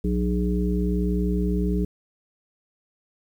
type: harmonic tone with a mistuned harmonic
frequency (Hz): 60.7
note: B1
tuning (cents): -29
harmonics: 1 / 3 / 5 / 7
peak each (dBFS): -24 / -24 / -30 / -30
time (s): 0.04-1.85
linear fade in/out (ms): 5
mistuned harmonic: 7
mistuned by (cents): -42
effects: 9-bit